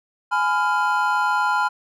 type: chord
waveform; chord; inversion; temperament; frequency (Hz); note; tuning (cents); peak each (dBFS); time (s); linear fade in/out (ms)
triangle; F diminished; first; just; 838.1 / 1005.8 / 1396.9; Ab5 / Cb6 / F6; +16 / +31 / 0; -21 / -20 / -20; 0.31-1.69; 20
effects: none